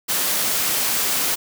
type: high-pass noise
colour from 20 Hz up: white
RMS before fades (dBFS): -21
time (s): 0.08-1.36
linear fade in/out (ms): 20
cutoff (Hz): 130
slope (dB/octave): 12
effects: none